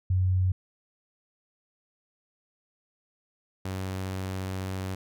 sine / sawtooth tone pair in turn, 92.5 / 94.5 Hz, F#2 / F#2, 0 / +37 cents, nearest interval unison, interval 37 cents, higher second, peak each -21 / -27 dBFS, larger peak first, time 0.1-0.52 / 3.65-4.95 s, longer second, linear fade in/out 5 ms, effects none

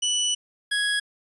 25% pulse tone pair in turn, 2965 / 1664 Hz, F#7 / G#6, +3 / +3 cents, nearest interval minor seventh, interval 1000 cents, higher first, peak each -18 / -18 dBFS, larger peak neither, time 0.02-0.35 / 0.71-1 s, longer first, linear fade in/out 10 ms, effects resampled to 24000 Hz

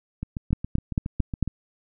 two click trains, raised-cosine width 5 ms, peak -9 / -17 dBFS, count 5 / 10, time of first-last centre 0.53-1.427 / 0.23-1.477 s, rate 4.46 / 7.22 Hz, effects none

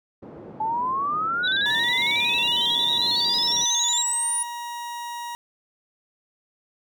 pink band-pass noise, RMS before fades -41 dBFS, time 0.22-3.65 s, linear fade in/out 10 ms, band 190 to 540 Hz, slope 12 dB/octave
sine exponential sweep, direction up, 858 to 9800 Hz, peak -22 dBFS, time 0.6-4.43 s, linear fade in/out 5 ms
sine tone with vibrato, 3687 Hz, A#7, 20 cents flat, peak -23 dBFS, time 1.43-4.03 s, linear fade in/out 20 ms, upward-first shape square, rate 11 Hz, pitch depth 84 cents each way
40% pulse tone, 950 Hz, A#5, 33 cents sharp, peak -30 dBFS, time 1.66-5.35 s, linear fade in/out 0 ms
effects none

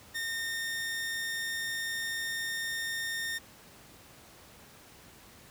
sawtooth tone, 1828 Hz, A#6, 34 cents flat, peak -29 dBFS, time 0.14-3.39 s, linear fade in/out 20 ms, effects pink hiss -54 dBFS RMS until 5.5 s + high-pass 60 Hz 12 dB/octave

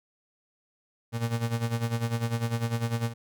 35% pulse tone with tremolo, 116.3 Hz, A#2, 4 cents flat, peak -22 dBFS, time 1.12-3.14 s, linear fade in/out 50 ms, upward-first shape sine, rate 10 Hz, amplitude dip 75%, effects none

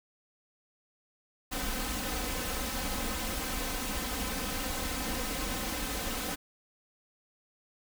pink noise with comb filter, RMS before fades -34 dBFS, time 1.51-6.36 s, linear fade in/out 20 ms, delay 3.9 ms, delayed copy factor +0.85, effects none

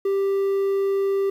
triangle tone, 393 Hz, G4, 4 cents sharp, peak -17 dBFS, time 0.05-1.3 s, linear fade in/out 5 ms, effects 9-bit

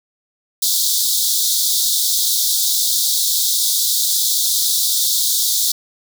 pink high-pass noise, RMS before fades -17 dBFS, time 0.62-5.72 s, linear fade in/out 5 ms, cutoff 3500 Hz, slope 96 dB/octave, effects none

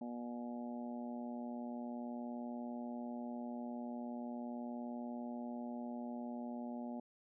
harmonic tone, 120.4 Hz, B2, 44 cents flat, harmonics 2 / 3 / 4 / 5 / 6 / 7, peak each -42 / -55 / -58 / -51 / -54 / -54 dBFS, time 0.01-7 s, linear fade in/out 5 ms, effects none

